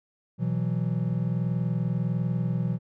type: chord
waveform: triangle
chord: B suspended fourth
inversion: none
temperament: equal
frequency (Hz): 123.47 / 164.81 / 185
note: B2 / E3 / F#3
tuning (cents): 0 / 0 / 0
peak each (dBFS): -26 / -26 / -29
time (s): 0.38-2.79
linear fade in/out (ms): 50
effects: none